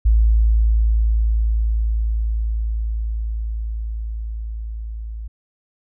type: tone with level ramp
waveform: sine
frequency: 55 Hz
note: A1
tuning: in tune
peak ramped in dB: -10 to -27 dBFS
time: 0.05-5.28 s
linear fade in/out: 10 ms
effects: none